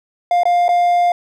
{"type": "tone with dropouts", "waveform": "triangle", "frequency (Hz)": 703, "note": "F5", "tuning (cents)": 11, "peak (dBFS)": -9, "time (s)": [0.31, 1.12], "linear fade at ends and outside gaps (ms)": 2, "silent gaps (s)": [[0.434, 0.454], [0.682, 0.69]], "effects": []}